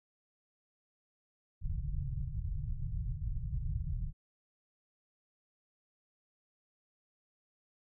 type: low-pass noise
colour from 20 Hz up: pink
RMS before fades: -36 dBFS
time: 1.61-4.13 s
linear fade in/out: 50 ms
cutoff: 160 Hz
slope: 96 dB/octave
effects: none